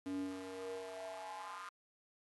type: tone with high-pass filter sweep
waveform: square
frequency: 93.8 Hz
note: F#2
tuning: 24 cents sharp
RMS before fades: -45 dBFS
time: 0.06-1.69 s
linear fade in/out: 0 ms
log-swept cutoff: 250 to 1200 Hz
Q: 5.6
effects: AAC 32 kbps